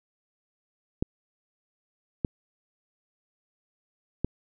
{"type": "clicks", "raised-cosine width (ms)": 3, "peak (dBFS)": -12, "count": 3, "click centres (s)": [1.025, 2.248, 4.246], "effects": []}